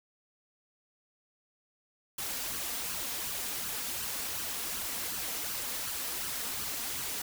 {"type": "noise with flanger", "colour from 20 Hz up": "white", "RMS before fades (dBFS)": -36, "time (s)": [2.18, 7.22], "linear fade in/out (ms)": 5, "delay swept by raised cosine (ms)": [0.66, 4.36], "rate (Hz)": 2.7, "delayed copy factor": 0.55, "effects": []}